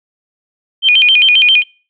sine tone with vibrato, 2772 Hz, F7, 14 cents flat, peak -5 dBFS, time 0.82-1.64 s, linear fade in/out 50 ms, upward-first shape square, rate 7.5 Hz, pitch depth 210 cents each way, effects noise-tail reverb RT60 0.4 s tail -26 dB re dry

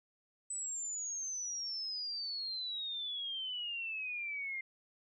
sine exponential sweep, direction down, 8040 to 2100 Hz, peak -37 dBFS, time 0.5-4.61 s, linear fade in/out 5 ms, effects none

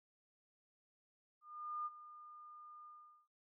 sine tone with ADSR envelope, 1212 Hz, D#6, 46 cents flat, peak -38 dBFS, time 1.41-3.28 s, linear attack 450 ms, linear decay 32 ms, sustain -15 dB, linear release 420 ms, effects none

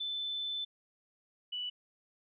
sine tone pair in turn, 3520 / 2962 Hz, A7 / F#7, 0 / +1 cents, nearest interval minor third, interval 299 cents, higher first, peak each -34 / -35 dBFS, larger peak first, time 0-0.65 / 1.52-1.7 s, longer first, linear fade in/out 10 ms, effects none

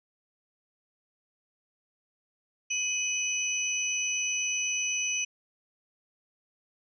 sine tone cluster, 2520 / 2968 / 5980 Hz, D#7 / F#7 / F#8, +21 / +5 / +17 cents, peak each -31 / -36 / -30 dBFS, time 2.7-5.25 s, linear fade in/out 10 ms, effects none

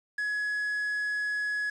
triangle tone, 1685 Hz, G#6, 25 cents sharp, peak -26 dBFS, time 0.18-1.7 s, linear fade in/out 5 ms, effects resampled to 24000 Hz + 9-bit

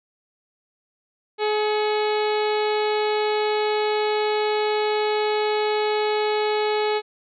harmonic tone with a mistuned harmonic, 424 Hz, G#4, 36 cents sharp, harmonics 1 / 2 / 3 / 4 / 5 / 6 / 7 / 8 / 9 / 10, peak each -21 / -26 / -34 / -36 / -33 / -38 / -38 / -39 / -39 / -38 dBFS, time 1.38-7.02 s, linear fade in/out 50 ms, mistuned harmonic 5, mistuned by +62 cents, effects none

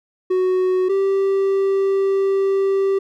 triangle tone pair in turn, 370 / 390.1 Hz, F#4 / G4, 0 / -8 cents, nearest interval minor second, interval 92 cents, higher second, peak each -13 dBFS, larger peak neither, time 0.3-0.89 / 0.89-2.99 s, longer second, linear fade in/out 10 ms, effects none

